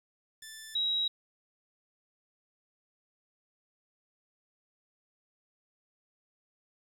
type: tone pair in turn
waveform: 10% pulse / sine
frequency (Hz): 1760 / 3843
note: A6 / B7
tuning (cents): 0 / -48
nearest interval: octave + major second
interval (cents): 1352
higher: second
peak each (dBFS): -36 / -27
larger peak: second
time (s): 0.42-0.75 / 0.75-1.08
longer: neither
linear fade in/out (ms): 5
effects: 10-bit